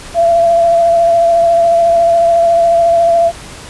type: tone with vibrato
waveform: sine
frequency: 677 Hz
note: E5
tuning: 46 cents sharp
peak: -6 dBFS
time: 0.14-3.32 s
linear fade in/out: 50 ms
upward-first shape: sine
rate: 14 Hz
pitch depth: 19 cents each way
effects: pink hiss -31 dBFS RMS until 3.69 s + resampled to 24000 Hz